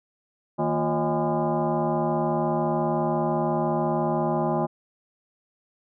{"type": "tone with frequency modulation", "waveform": "sine", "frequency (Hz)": 233.1, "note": "A#3", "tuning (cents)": 0, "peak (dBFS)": -21, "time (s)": [0.58, 4.67], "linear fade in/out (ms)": 20, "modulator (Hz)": 196, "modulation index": 3.8, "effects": []}